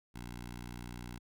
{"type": "tone with notch filter", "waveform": "10% pulse", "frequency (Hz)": 59.9, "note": "A#1", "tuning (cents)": 48, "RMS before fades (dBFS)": -45, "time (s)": [0.14, 1.19], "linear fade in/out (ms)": 20, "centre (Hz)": 480, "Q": 1.1, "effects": []}